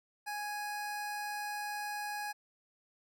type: tone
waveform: 25% pulse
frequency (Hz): 830.6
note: G#5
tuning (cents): 0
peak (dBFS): -33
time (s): 0.26-2.33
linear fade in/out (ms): 20
effects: none